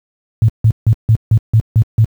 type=tone bursts; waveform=sine; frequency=110.9 Hz; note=A2; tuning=14 cents sharp; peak=-5 dBFS; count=8; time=0.42-2.044 s; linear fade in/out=0 ms; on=63 ms; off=160 ms; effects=high-pass 60 Hz 12 dB/octave + 7-bit